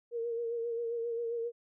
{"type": "tone with vibrato", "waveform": "sine", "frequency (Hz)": 466.2, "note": "A#4", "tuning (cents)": 0, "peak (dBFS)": -32, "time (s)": [0.11, 1.52], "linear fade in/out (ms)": 50, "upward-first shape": "sine", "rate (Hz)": 7.5, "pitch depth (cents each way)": 36, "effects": []}